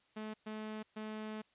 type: tone bursts at uneven times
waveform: sawtooth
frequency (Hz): 215.8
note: A3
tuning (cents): -33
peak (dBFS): -37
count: 3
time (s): 0.16-0.34 / 0.46-0.83 / 0.96-1.42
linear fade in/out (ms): 10
effects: white hiss -72 dBFS RMS until 1.54 s + resampled to 8000 Hz

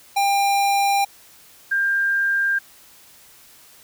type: tone pair in turn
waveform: square / sine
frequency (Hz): 798 / 1596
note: G5 / G6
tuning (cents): +31 / +31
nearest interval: octave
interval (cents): 1200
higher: second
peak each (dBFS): -17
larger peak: neither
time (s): 0.16-1.05 / 1.71-2.59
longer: first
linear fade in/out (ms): 10
effects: white hiss -49 dBFS RMS until 3.83 s

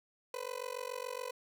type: tone with amplitude modulation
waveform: 30% pulse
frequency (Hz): 501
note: B4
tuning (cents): +25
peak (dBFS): -32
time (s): 0.34-1.31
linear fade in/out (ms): 2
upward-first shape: sine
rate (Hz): 47.1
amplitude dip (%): 100
effects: none

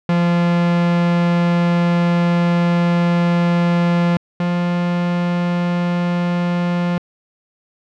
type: tone pair in turn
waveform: 45% pulse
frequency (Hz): 172.8 / 174.91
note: F3 / F3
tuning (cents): -18 / +3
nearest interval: unison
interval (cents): 21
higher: second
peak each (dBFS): -13 / -16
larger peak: first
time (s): 0.09-4.17 / 4.4-6.98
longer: first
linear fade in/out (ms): 2
effects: low-pass 3000 Hz 12 dB/octave

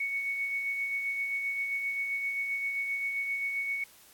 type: tone with tremolo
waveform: sine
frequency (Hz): 2222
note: C#7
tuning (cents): +4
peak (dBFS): -28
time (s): 0-3.84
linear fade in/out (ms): 5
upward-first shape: sine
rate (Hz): 7.6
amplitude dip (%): 35
effects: white hiss -57 dBFS RMS until 4.13 s + AAC 64 kbps

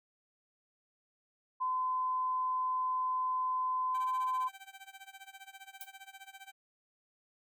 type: tone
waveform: sine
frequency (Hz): 1022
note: C6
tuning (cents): -41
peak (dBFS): -30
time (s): 1.6-4.49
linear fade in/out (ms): 20
type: tone with tremolo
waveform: 15% pulse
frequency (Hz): 777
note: G5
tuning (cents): -16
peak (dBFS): -40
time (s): 3.94-6.52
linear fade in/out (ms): 10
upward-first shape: sine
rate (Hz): 15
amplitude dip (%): 90
type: noise with exponential decay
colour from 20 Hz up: violet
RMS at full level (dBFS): -40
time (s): 5.81-5.9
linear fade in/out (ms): 0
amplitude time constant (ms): 19
effects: none

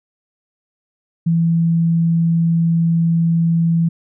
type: tone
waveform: sine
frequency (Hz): 166.5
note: E3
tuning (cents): +18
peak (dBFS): -12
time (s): 1.26-3.89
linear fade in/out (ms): 10
effects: none

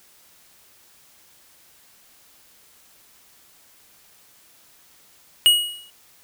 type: tone with exponential decay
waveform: square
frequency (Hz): 2900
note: F#7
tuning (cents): -35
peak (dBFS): -9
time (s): 5.46-5.9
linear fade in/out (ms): 0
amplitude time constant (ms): 95
effects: white hiss -54 dBFS RMS until 6.23 s

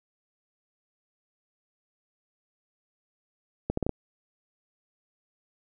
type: accelerating click train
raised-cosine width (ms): 2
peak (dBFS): -13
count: 5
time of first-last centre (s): 3.7-3.893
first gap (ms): 74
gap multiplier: 0.72
effects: none

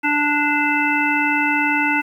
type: harmonic tone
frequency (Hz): 293.7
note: D4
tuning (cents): 0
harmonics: 1 / 3 / 5 / 7 / 9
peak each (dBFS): -22 / -22 / -22 / -22 / -22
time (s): 0.03-2.02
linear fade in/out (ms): 20
effects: 8-bit

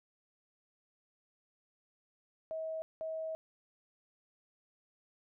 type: tone bursts at uneven times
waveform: sine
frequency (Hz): 640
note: D#5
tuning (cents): +49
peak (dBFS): -36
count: 2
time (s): 2.51-2.82 / 3.01-3.35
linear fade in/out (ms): 0
effects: none

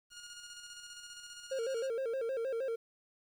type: tone with tremolo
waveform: 10% pulse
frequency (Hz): 1429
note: F6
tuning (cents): +39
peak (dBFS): -37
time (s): 0.1-1.9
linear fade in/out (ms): 50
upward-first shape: square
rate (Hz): 15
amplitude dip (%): 40
type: tone with vibrato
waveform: triangle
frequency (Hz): 493.9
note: B4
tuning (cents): 0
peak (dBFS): -31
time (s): 1.51-2.76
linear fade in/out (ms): 10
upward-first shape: square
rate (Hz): 6.4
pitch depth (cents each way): 130
effects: low-pass 9000 Hz 12 dB/octave + 11-bit

